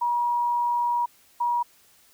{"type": "tone pair in turn", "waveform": "sine", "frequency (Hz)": [958, 958], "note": ["A#5", "A#5"], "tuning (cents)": [47, 47], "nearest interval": "unison", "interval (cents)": 0, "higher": "neither", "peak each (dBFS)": -21, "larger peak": "neither", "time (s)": [[0.01, 1.06], [1.4, 1.63]], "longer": "first", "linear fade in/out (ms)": 10, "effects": ["white hiss -58 dBFS RMS until 2.13 s"]}